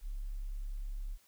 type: tone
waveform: sine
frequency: 34.65 Hz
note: C#1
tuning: in tune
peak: -36 dBFS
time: 0.01-1.18 s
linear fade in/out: 50 ms
effects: white hiss -67 dBFS RMS until 1.27 s